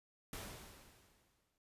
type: noise with exponential decay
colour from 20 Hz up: pink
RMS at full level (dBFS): -45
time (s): 0.33-1.58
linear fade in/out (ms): 1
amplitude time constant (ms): 270
effects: resampled to 32000 Hz